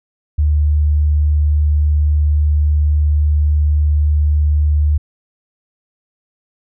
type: tone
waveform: sine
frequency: 74.7 Hz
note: D2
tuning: 30 cents sharp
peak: -10 dBFS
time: 0.38-4.98 s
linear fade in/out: 10 ms
effects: none